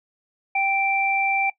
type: tone pair together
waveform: sine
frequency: 783.9 / 2349 Hz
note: G5 / D7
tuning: 0 / 0 cents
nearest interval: octave + perfect fifth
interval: 1900 cents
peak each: -22 / -22 dBFS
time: 0.55-1.5 s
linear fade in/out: 5 ms
effects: noise-tail reverb RT60 0.1 s tail -20 dB re dry